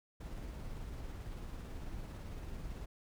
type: noise with tremolo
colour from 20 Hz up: brown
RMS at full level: -43 dBFS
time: 0.2-2.86 s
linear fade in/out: 10 ms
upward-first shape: sine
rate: 18 Hz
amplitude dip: 25%
effects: none